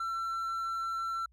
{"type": "tone", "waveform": "triangle", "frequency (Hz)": 1347, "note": "E6", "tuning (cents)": 37, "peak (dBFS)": -30, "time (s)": [0, 1.26], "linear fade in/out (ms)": 5, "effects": ["added 60 Hz sine -61 dBFS peak until 1.32 s"]}